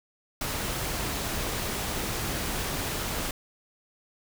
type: noise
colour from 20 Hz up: pink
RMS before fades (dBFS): -31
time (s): 0.41-3.31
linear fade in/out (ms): 2
effects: none